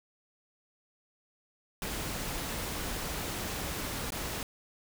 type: noise with dropouts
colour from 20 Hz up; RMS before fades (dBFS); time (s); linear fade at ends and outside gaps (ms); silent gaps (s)
pink; -36; 1.82-4.43; 1; 4.105-4.121
effects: none